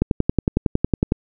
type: click train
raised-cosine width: 3 ms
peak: -3 dBFS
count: 13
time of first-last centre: 0.02-1.121 s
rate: 10.9 Hz
effects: none